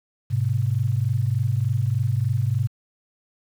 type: tone pair together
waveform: sine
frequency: 104.6 / 127.96 Hz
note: G#2 / C3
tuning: +13 / -38 cents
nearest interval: minor third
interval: 349 cents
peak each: -22 dBFS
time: 0.3-2.68 s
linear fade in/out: 20 ms
effects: 8-bit